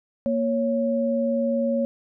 sine tone pair together, 234 / 554.4 Hz, A#3 / C#5, +7 / 0 cents, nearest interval octave + minor third, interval 1493 cents, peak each -23 dBFS, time 0.26-1.85 s, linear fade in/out 0 ms, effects none

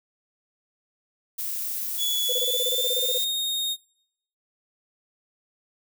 violet noise, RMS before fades -30 dBFS, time 1.38-3.25 s, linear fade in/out 10 ms
40% pulse tone with pitch glide, 3402 to 3710 Hz, G#7 to A#7, +41 to -9 cents, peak -23 dBFS, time 1.97-3.77 s, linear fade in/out 50 ms, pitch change +150 cents, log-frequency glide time 2.31-3.29 s
sine tone bursts, 501 Hz, B4, 25 cents sharp, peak -27 dBFS, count 15, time 2.29-3.18 s, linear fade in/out 5 ms, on 36 ms, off 25 ms
effects noise-tail reverb RT60 0.7 s tail -24 dB re dry

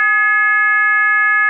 sine tone with frequency modulation, 1700 Hz, G#6, 40 cents sharp, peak -10 dBFS, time 0-1.49 s, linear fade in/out 0 ms, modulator 448 Hz, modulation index 0.81, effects none

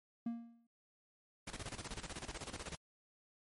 triangle tone with exponential decay, 233.1 Hz, A#3, in tune, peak -32 dBFS, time 0.26-0.67 s, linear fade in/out 5 ms, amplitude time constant 89 ms
pink noise with tremolo, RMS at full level -44 dBFS, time 1.47-2.76 s, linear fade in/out 5 ms, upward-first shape square, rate 16 Hz, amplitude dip 75%
effects MP3 48 kbps

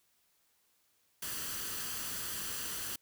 white noise with comb filter, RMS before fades -39 dBFS, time 1.22-2.96 s, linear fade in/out 5 ms, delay 0.66 ms, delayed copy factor +0.5, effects white hiss -73 dBFS RMS until 3.01 s

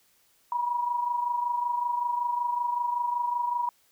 sine tone pair together, 962.5 / 987.8 Hz, B5 / B5, -45 / 0 cents, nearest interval unison, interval 45 cents, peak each -26 / -33 dBFS, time 0.52-3.69 s, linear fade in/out 2 ms, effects white hiss -65 dBFS RMS until 3.91 s

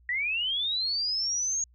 sine linear sweep, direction up, 1886 to 6645 Hz, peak -26 dBFS, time 0.09-1.64 s, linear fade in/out 2 ms, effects added 60 Hz sine -56 dBFS peak until 1.74 s

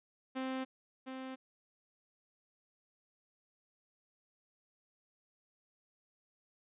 sawtooth tone with echo, 261.6 Hz, C4, in tune, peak -32 dBFS, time 0.35-0.65 s, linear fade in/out 20 ms, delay 710 ms, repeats 1, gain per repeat -6 dB, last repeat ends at 1.36 s, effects resampled to 8000 Hz

